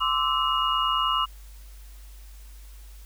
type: tone cluster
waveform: sine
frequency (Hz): 1036 / 1165 / 1313 / 2866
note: C6 / D6 / E6 / F7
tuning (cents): -17 / -14 / -7 / +44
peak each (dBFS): -27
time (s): 0-1.26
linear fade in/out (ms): 20
effects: added 50 Hz sine -42 dBFS peak until 3.05 s + white hiss -55 dBFS RMS until 3.05 s